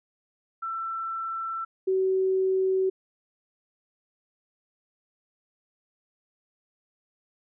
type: tone pair in turn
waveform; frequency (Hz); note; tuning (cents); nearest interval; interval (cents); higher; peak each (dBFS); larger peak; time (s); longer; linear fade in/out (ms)
sine; 1338 / 378.6; E6 / F#4; +25 / +40; octave + minor seventh; 2185; first; -29 / -21; second; 0.62-1.65 / 1.87-2.9; neither; 10
effects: none